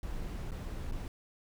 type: noise with dropouts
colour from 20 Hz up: brown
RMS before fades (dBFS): -38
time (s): 0.03-1.08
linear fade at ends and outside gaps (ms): 1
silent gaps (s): 0.509-0.518 / 0.913-0.921
effects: none